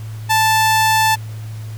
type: tone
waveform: sawtooth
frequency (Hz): 880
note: A5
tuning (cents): 0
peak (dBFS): -8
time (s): 0.29-1.16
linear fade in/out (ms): 20
effects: added 109 Hz sine -26 dBFS peak until 1.77 s + pink hiss -43 dBFS RMS until 1.77 s